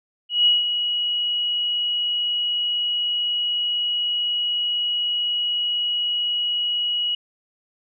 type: tone with ADSR envelope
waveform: sine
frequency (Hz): 2911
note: F#7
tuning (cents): -29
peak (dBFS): -12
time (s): 0.29-7.15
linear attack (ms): 170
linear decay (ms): 170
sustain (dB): -8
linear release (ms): 4
effects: none